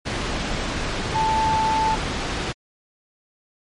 sine tone in noise, 880 Hz, A5, in tune, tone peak -18 dBFS, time 1.14-1.96 s, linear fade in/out 20 ms, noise pink, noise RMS -25 dBFS, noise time 0.05-2.53 s, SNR +4 dB, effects low-pass 5000 Hz 12 dB/octave + MP3 48 kbps

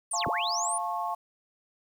sine linear two-way sweep, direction down then up, 9790 to 54.4 to 9790 Hz, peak -29 dBFS, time 0.11-0.78 s, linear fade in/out 5 ms, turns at 0.27 s
sine chord, F augmented, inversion none, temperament just, 698.5 / 873.1 / 1091.3 Hz, F5 / A5 / C#6, 0 / -14 / -27 cents, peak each -33 dBFS, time 0.13-1.15 s, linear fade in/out 10 ms
effects 9-bit

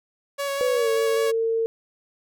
sawtooth tone with vibrato, 559 Hz, C#5, 14 cents sharp, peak -21 dBFS, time 0.38-1.32 s, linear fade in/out 20 ms, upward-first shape square, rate 5.1 Hz, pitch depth 12 cents each way
sine tone with pitch glide, 503 to 453.3 Hz, B4 to A#4, +32 to -48 cents, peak -20 dBFS, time 0.61-1.66 s, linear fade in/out 0 ms, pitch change -180 cents, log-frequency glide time 0.71-0.88 s
effects none

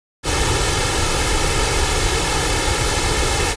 pink noise with comb filter, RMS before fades -18 dBFS, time 0.23-3.56 s, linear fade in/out 50 ms, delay 2.3 ms, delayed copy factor +0.65, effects resampled to 22050 Hz

